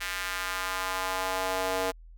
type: tone with high-pass filter sweep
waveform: square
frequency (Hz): 93.6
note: F#2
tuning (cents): +20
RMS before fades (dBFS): -31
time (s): 0-1.92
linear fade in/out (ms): 20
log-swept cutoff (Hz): 1800 to 530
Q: 1.6
effects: added 41 Hz sine -46 dBFS peak until 2.17 s

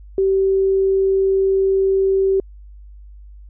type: tone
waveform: sine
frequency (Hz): 386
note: G4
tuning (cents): -27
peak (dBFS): -13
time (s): 0.18-2.4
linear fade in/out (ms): 2
effects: added 50 Hz sine -37 dBFS peak until 3.49 s

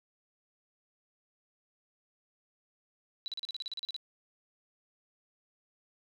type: tone bursts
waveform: sine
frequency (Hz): 3944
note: B7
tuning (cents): -3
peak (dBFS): -35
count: 13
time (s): 3.26-3.964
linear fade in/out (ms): 0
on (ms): 20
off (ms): 37
effects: none

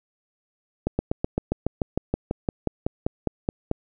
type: slowing click train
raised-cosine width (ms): 2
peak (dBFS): -9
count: 18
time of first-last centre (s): 0.87-3.714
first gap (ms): 120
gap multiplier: 1.04
effects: none

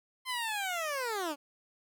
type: linear sweep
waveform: 15% pulse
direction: down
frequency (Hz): 1046.5 to 272.8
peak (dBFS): -26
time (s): 0.25-1.36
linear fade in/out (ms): 50
effects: none

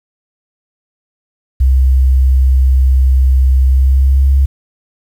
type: tone with pitch glide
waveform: sine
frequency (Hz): 65.41 to 68.15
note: C2 to C#2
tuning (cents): 0 to -29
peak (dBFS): -5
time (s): 1.6-4.46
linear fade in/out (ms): 10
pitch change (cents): +71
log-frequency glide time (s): 3.65-4.33
effects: tanh soft clip ceiling -1 dBFS + 7-bit

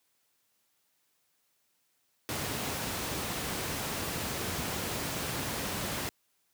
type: noise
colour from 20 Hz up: pink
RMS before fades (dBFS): -34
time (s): 2.29-6.09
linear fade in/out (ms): 0
effects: white hiss -74 dBFS RMS until 6.53 s + high-pass 80 Hz 12 dB/octave

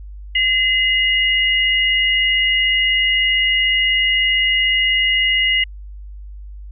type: tone pair together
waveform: sine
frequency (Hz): 2044 / 2867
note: C7 / F7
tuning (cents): -41 / +45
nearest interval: tritone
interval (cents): 586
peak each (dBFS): -16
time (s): 0.35-5.64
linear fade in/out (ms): 5
effects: added 50 Hz sine -31 dBFS peak until 6.71 s

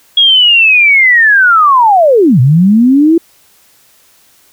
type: linear two-way sweep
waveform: sine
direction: down then up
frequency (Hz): 3322 to 118.2 to 339.9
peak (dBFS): -3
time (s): 0.17-3.18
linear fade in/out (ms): 5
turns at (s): 2.4
effects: white hiss -47 dBFS RMS until 4.52 s

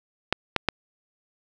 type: clicks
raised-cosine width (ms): 0.3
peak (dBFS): -4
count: 3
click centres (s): 0.326 / 0.563 / 0.687
effects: none

